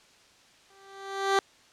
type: tone with exponential growth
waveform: 15% pulse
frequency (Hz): 391.2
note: G4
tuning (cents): -4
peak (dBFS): -13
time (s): 0.7-1.39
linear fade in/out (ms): 1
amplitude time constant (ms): 150
effects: white hiss -58 dBFS RMS until 1.72 s + low-pass 6000 Hz 12 dB/octave